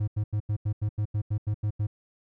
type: tone bursts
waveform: triangle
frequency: 105.2 Hz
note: G#2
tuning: 23 cents sharp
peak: -22 dBFS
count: 12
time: 0-1.87 s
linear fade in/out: 10 ms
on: 77 ms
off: 86 ms
effects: none